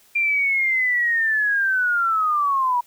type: linear sweep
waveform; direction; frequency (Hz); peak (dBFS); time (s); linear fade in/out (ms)
sine; down; 2389 to 954; -17; 0.15-2.81; 10
effects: white hiss -55 dBFS RMS until 2.86 s